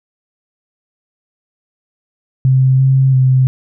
sine tone with pitch steps, 131.2 / 133.3 / 130.1 Hz, C3 / C3 / C3, +5 / +33 / -9 cents, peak -7 dBFS, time 2.45-3.47 s, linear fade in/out 0 ms, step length 340 ms, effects none

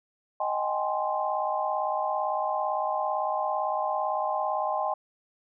sine chord, Ab major seventh, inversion second, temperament equal with one note detuned, 622.3 / 772.8 / 830.6 / 1046.5 Hz, Eb5 / G5 / Ab5 / C6, 0 / -25 / 0 / 0 cents, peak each -31 dBFS, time 0.4-4.94 s, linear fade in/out 5 ms, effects none

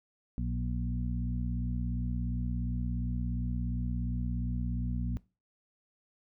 harmonic tone with a mistuned harmonic, 60 Hz, B1, 49 cents flat, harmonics 1 / 2 / 3 / 4, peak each -33 / -36 / -38 / -39 dBFS, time 0.38-5.17 s, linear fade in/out 0 ms, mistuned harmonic 3, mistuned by +27 cents, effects noise-tail reverb RT60 0.3 s tail -20 dB re dry

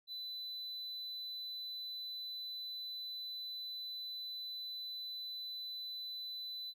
triangle tone, 4000 Hz, B7, 21 cents sharp, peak -40 dBFS, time 0.07-6.74 s, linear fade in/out 50 ms, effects none

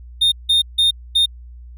triangle tone bursts at uneven times, 3661 Hz, A#7, 32 cents flat, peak -10 dBFS, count 4, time 0.21-0.32 / 0.49-0.62 / 0.78-0.91 / 1.15-1.26 s, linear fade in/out 10 ms, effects added 60 Hz sine -35 dBFS peak until 1.77 s

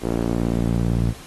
sawtooth tone with band-pass filter sweep, 57.9 Hz, A#1, 11 cents flat, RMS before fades -21 dBFS, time 0.01-1.14 s, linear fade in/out 50 ms, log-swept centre 360 to 130 Hz, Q 1.3, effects pink hiss -42 dBFS RMS until 1.26 s + AAC 32 kbps

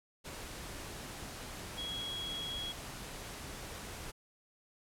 sine tone in noise, 3318 Hz, G#7, 2 cents flat, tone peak -38 dBFS, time 1.77-2.73 s, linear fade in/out 20 ms, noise pink, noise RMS -45 dBFS, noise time 0.24-4.12 s, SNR +4 dB, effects low-pass 12000 Hz 12 dB/octave

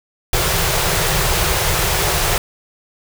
pink band-stop noise, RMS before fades -17 dBFS, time 0.33-2.38 s, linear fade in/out 2 ms, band 180 to 340 Hz, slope 96 dB/octave, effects none

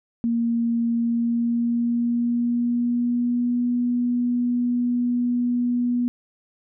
sine tone with pitch glide, 233.1 to 243.3 Hz, A#3 to B3, 0 to -26 cents, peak -19 dBFS, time 0.24-6.08 s, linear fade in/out 0 ms, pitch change +74 cents, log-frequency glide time 0.92-3.66 s, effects none

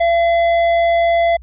sine tone with tanh clipping, 679 Hz, F5, 49 cents flat, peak -13 dBFS, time 0-1.37 s, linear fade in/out 10 ms, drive 11 dB, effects added 60 Hz sine -35 dBFS peak until 1.42 s + resampled to 8000 Hz

